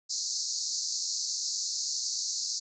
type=band-pass noise; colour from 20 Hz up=white; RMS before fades=-33 dBFS; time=0.09-2.6 s; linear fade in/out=20 ms; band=4200 to 7000 Hz; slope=96 dB/octave; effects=none